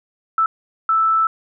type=tone bursts at uneven times; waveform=sine; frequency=1318.5 Hz; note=E6; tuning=in tune; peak=-13 dBFS; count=2; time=0.38-0.46 / 0.89-1.27 s; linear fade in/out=2 ms; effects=none